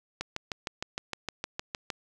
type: click train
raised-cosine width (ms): 0.2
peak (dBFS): -15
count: 12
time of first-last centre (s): 0.21-1.902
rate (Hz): 6.5
effects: none